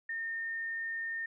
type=tone; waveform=sine; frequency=1823 Hz; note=A#6; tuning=39 cents flat; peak=-34 dBFS; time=0.09-1.26 s; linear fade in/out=5 ms; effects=none